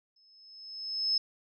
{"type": "tone with exponential growth", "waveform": "sine", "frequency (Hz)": 5200, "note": "E8", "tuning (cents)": -24, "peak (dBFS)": -23, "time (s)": [0.16, 1.18], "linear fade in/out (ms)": 5, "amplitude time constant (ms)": 220, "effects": []}